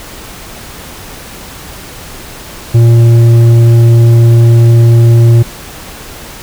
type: tone with tanh clipping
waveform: sine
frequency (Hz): 116.6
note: A#2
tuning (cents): +1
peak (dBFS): -3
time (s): 2.74-5.43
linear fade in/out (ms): 10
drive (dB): 8
effects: pink hiss -28 dBFS RMS until 6.42 s